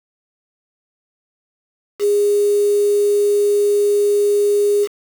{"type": "tone with quantisation", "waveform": "sine", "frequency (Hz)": 410, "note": "G#4", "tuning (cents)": -22, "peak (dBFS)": -12, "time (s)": [1.99, 4.88], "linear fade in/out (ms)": 50, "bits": 5, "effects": []}